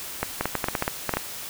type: clicks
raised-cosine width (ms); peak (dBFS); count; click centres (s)
0.5; -8; 12; 0.23 / 0.41 / 0.456 / 0.553 / 0.642 / 0.685 / 0.752 / 0.824 / 0.879 / 1.093 / 1.138 / 1.17
effects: white hiss -36 dBFS RMS until 1.49 s